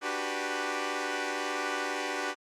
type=chord; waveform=10% pulse; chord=G major seventh; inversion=second; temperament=equal; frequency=293.7 / 370 / 392 / 493.9 Hz; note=D4 / F#4 / G4 / B4; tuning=0 / 0 / 0 / 0 cents; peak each=-28 dBFS; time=0.01-2.35 s; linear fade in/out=50 ms; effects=low-pass 7000 Hz 12 dB/octave + Opus 48 kbps